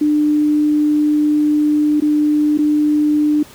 sine tone with dropouts, 299.3 Hz, D4, 33 cents sharp, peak -11 dBFS, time 0.01-3.43 s, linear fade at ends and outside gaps 5 ms, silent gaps 2.002-2.02 / 2.576-2.587 s, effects pink hiss -41 dBFS RMS until 3.54 s + high-pass 60 Hz 12 dB/octave

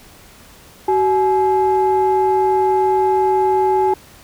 sine tone pair together, 378.3 / 849.3 Hz, F#4 / G#5, +38 / +39 cents, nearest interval octave + major second, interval 1401 cents, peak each -14 dBFS, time 0.88-3.94 s, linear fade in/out 5 ms, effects tanh soft clip ceiling -7 dBFS + pink hiss -44 dBFS RMS until 4.23 s

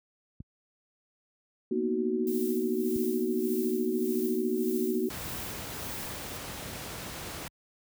clicks, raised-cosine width 5 ms, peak -28 dBFS, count 2, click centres 0.404 / 2.96 s
sine chord, B major seventh, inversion third, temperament equal with one note detuned, 233.1 / 246.9 / 311.1 / 372.4 Hz, A#3 / B3 / D#4 / F#4, 0 / 0 / 0 / +11 cents, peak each -32 / -34 / -34 / -29 dBFS, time 1.71-5.09 s, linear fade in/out 5 ms
violet noise with tremolo, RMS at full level -40 dBFS, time 2.27-6.37 s, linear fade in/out 0 ms, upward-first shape sine, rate 1.7 Hz, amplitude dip 60%
pink noise, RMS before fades -39 dBFS, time 5.1-7.48 s, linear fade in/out 2 ms
effects high-pass 60 Hz 12 dB/octave

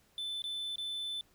triangle tone with dropouts, 3520 Hz, A7, in tune, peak -34 dBFS, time 0.18-1.21 s, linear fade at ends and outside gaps 1 ms, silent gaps 0.42-0.44 / 0.758-0.782 s, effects pink hiss -68 dBFS RMS until 1.34 s

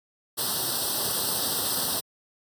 white noise with comb filter, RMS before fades -27 dBFS, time 0.37-2.01 s, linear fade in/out 20 ms, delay 0.22 ms, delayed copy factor +1, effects high-pass 100 Hz 12 dB/octave + AAC 64 kbps

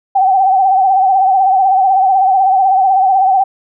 sine tone with vibrato, 766 Hz, G5, 40 cents flat, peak -7 dBFS, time 0.15-3.44 s, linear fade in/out 10 ms, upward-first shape sine, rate 16 Hz, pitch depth 61 cents each way, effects none

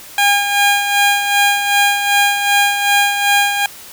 15% pulse tone with tremolo, 810 Hz, G#5, 43 cents flat, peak -3 dBFS, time 0.18-3.66 s, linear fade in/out 2 ms, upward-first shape sine, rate 2.6 Hz, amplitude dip 55%, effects white hiss -36 dBFS RMS until 3.92 s

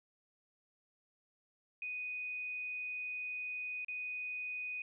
sine tone with dropouts, 2488 Hz, D#7, 1 cent flat, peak -38 dBFS, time 1.82-4.82 s, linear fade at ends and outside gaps 2 ms, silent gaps 3.847-3.883 s, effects none

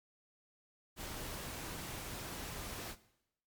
pink noise, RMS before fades -44 dBFS, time 0.96-2.96 s, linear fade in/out 50 ms, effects noise-tail reverb RT60 0.8 s tail -17 dB re dry + MP3 96 kbps

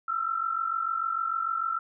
sine tone pair together, 1308 / 1354.7 Hz, E6 / E6, -14 / +47 cents, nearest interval minor second, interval 61 cents, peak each -31 / -28 dBFS, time 0.08-1.79 s, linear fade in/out 5 ms, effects none

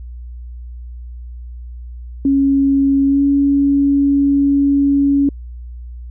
sine tone with pitch glide, 275.2 to 280.5 Hz, C#4 to C#4, -12 to +21 cents, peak -10 dBFS, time 2.25-5.29 s, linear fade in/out 2 ms, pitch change +33 cents, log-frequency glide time 3.06-3.22 s, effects added 60 Hz sine -28 dBFS peak until 6.1 s

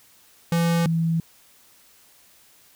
square / sine tone pair in turn, 168.7 / 164.66 Hz, E3 / E3, +40 / -2 cents, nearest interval unison, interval 42 cents, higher first, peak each -19 dBFS, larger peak neither, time 0.52-0.86 / 0.86-1.2 s, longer neither, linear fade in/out 2 ms, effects white hiss -55 dBFS RMS until 2.75 s

